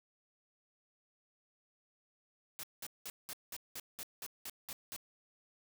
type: noise bursts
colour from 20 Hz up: white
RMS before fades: -44 dBFS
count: 11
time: 2.59-4.963 s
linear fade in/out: 0 ms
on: 43 ms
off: 190 ms
effects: none